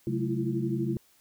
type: tone cluster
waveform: sine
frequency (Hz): 134.6 / 184.7 / 214.7 / 330.4 / 342.4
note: C3 / F#3 / A3 / E4 / F4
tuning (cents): +49 / -3 / -42 / +4 / -34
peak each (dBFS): -31 / -37 / -32 / -34 / -33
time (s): 0.07-0.97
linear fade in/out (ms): 2
effects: white hiss -63 dBFS RMS until 1.2 s